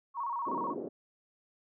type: tone with vibrato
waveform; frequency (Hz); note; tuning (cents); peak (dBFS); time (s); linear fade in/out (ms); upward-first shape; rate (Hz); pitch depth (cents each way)
sine; 1020; C6; -44; -32; 0.14-0.75; 50; square; 16; 130
type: band-pass noise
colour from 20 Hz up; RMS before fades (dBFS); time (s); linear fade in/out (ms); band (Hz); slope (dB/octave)
pink; -39; 0.46-0.89; 10; 240 to 510; 24
effects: none